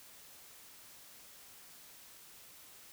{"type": "silence", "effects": ["white hiss -56 dBFS RMS until 2.92 s"]}